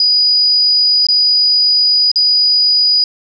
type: tone with dropouts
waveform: sine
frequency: 4926 Hz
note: D#8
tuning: 18 cents flat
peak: -8 dBFS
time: 0-3.04 s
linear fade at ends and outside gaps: 2 ms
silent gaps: 1.068-1.086 / 2.116-2.158 s
effects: none